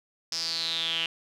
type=tone with band-pass filter sweep; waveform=sawtooth; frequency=164.81 Hz; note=E3; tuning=in tune; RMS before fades=-30 dBFS; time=0.32-1.06 s; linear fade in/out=2 ms; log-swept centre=5300 to 2900 Hz; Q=8.5; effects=none